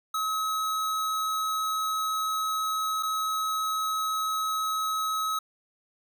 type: tone with dropouts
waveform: square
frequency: 1281 Hz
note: E6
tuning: 50 cents flat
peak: -27 dBFS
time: 0.14-5.39 s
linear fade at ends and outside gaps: 5 ms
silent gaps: 3.027-3.031 s
effects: none